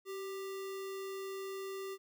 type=tone with sample-and-hold; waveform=sine; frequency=386.2 Hz; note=G4; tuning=26 cents flat; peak=-39 dBFS; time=0.05-1.98 s; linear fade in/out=50 ms; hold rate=1575 Hz; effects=none